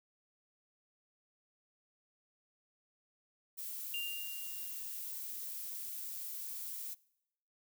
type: noise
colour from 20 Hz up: violet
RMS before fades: -43 dBFS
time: 3.57-6.95 s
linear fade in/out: 20 ms
type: tone with exponential decay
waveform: triangle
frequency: 2794 Hz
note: F7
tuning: in tune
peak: -34 dBFS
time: 3.94-5.14 s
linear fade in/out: 1 ms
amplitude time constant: 260 ms
effects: noise-tail reverb RT60 0.8 s tail -23 dB re dry